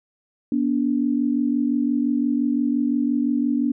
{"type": "tone pair together", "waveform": "sine", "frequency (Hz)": [242.1, 287.9], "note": ["B3", "D4"], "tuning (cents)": [-34, -34], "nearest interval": "minor third", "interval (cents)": 300, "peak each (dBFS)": -21, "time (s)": [0.52, 3.72], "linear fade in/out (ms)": 2, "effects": []}